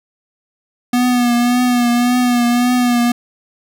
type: tone with vibrato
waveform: square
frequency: 243.8 Hz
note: B3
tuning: 22 cents flat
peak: -12 dBFS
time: 0.93-3.12 s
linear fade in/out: 5 ms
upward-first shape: triangle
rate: 1.8 Hz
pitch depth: 42 cents each way
effects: none